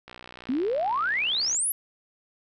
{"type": "click train", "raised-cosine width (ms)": 0.3, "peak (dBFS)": -26, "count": 91, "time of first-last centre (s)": [0.08, 1.546], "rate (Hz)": 61.4}
{"type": "exponential sweep", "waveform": "sine", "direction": "up", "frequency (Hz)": [239.6, 11840], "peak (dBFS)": -23, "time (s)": [0.49, 1.72], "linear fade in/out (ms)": 2}
{"effects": []}